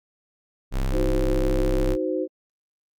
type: tone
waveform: square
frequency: 33.04 Hz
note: C1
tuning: 18 cents sharp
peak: -22 dBFS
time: 0.71-1.97 s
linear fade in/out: 50 ms
type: chord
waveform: sine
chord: C diminished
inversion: first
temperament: equal with one note detuned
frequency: 311.1 / 370 / 517.5 Hz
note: Eb4 / Gb4 / C5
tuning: 0 / 0 / -19 cents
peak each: -27 / -27 / -27 dBFS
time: 0.91-2.28 s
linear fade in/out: 50 ms
effects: Opus 48 kbps